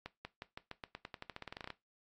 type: accelerating click train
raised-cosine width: 0.3 ms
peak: -27 dBFS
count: 20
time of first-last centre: 0.06-1.703 s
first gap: 190 ms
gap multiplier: 0.9
effects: noise-tail reverb RT60 0.2 s tail -17 dB re dry + AAC 48 kbps

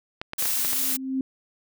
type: clicks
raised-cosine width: 0.3 ms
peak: -15 dBFS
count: 6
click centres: 0.215 / 0.334 / 0.425 / 0.456 / 0.649 / 0.731 s
type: noise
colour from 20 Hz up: blue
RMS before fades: -25 dBFS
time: 0.38-0.97 s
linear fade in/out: 10 ms
type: tone with exponential growth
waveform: sine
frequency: 264.1 Hz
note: C4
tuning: 16 cents sharp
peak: -21 dBFS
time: 0.42-1.21 s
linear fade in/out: 2 ms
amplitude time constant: 170 ms
effects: none

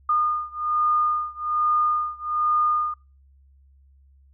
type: beating tone pair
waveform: sine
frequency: 1219 / 1220.2 Hz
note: D#6 / D#6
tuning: -36 / -34 cents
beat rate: 1.2 Hz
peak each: -23 / -24 dBFS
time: 0.09-2.94 s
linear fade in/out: 5 ms
effects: noise-tail reverb RT60 0.3 s tail -22 dB re dry + added 68 Hz sine -52 dBFS peak until 4.33 s

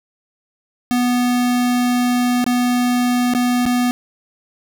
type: tone with dropouts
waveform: square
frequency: 245.9 Hz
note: B3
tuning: 7 cents flat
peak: -15 dBFS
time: 0.91-3.91 s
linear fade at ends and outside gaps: 0 ms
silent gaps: 2.442-2.464 / 3.337-3.349 / 3.655-3.663 s
effects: none

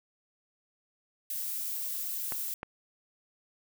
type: noise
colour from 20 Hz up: violet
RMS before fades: -35 dBFS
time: 1.3-2.54 s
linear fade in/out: 2 ms
type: clicks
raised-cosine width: 0.5 ms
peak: -22 dBFS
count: 2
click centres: 2.322 / 2.631 s
effects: none

